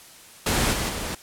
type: noise with level steps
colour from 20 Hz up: pink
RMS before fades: -22 / -26 / -30 dBFS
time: 0.46-1.15 s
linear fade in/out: 5 ms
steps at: 0.72 / 0.88 s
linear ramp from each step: 20 ms
effects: white hiss -47 dBFS RMS until 1.22 s + low-pass 12000 Hz 12 dB/octave